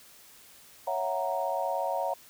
sine chord, F# dominant seventh, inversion second, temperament equal with one note detuned, 554.4 / 663.1 / 740 / 932.3 Hz, C#5 / E5 / F#5 / A#5, 0 / +10 / 0 / 0 cents, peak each -33 dBFS, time 0.87-2.14 s, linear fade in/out 5 ms, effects white hiss -54 dBFS RMS until 2.29 s

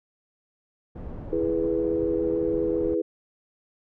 pink low-pass noise, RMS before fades -37 dBFS, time 0.95-2.95 s, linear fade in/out 10 ms, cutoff 530 Hz, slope 12 dB/octave
sine chord, E major, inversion none, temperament equal, 329.6 / 415.3 / 493.9 Hz, E4 / G#4 / B4, 0 / 0 / 0 cents, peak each -26 / -27 / -27 dBFS, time 1.32-3.02 s, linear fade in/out 10 ms
effects none

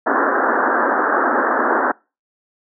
white band-pass noise, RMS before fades -17 dBFS, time 0.06-1.92 s, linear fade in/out 10 ms, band 230 to 1700 Hz, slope 96 dB/octave, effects noise-tail reverb RT60 0.3 s tail -26 dB re dry

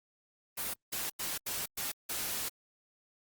white noise bursts at uneven times, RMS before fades -36 dBFS, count 6, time 0.57-0.74 / 0.92-1.1 / 1.19-1.38 / 1.46-1.66 / 1.77-1.92 / 2.09-2.49 s, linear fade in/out 10 ms, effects Opus 32 kbps

